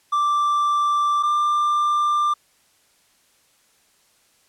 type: tone pair in turn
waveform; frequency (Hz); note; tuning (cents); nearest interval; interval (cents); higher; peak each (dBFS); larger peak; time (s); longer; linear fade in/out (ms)
triangle; 1174.7 / 1189; D6 / D6; 0 / +21; unison; 21; second; -15; neither; 0.12-1.23 / 1.23-2.34; neither; 10
effects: white hiss -60 dBFS RMS until 4.48 s + low-pass 11000 Hz 12 dB/octave